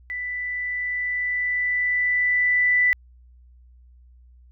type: tone with level ramp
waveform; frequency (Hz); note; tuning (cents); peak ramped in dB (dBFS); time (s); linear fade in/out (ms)
sine; 1983; B6; +7; -27 to -15; 0.1-2.93; 0
effects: added 61 Hz sine -48 dBFS peak until 4.51 s